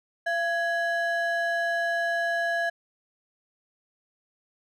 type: ring-modulated tone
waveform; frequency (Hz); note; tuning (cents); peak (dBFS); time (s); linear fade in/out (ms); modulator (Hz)
triangle; 1174.7; D6; 0; -19; 0.26-2.7; 10; 493
effects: none